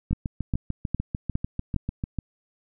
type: two click trains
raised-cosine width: 5 ms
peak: -15 / -12 dBFS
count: 15 / 5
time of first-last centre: 0.11-2.187 / 0.13-1.763 s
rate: 6.74 / 2.45 Hz
effects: none